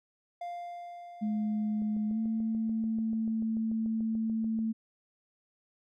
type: tone with exponential decay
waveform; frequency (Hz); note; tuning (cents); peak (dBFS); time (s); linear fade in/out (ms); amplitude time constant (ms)
triangle; 698.5; F5; 0; -33; 0.41-3.4; 5; 650
type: tone with pitch glide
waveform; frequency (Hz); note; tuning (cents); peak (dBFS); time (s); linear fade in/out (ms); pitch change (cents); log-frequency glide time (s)
sine; 212.9 to 222.6; G#3 to A3; +43 to +20; -28; 1.21-4.73; 20; +77; 2.09-2.18
type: click train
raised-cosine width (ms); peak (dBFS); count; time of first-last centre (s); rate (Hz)
2; -36; 20; 1.82-4.59; 6.86
effects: none